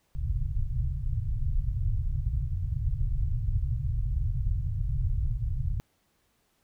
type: low-pass noise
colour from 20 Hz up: pink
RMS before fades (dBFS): -28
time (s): 0.15-5.8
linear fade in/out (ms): 0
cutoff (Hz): 140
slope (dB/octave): 96
effects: pink hiss -71 dBFS RMS until 6.63 s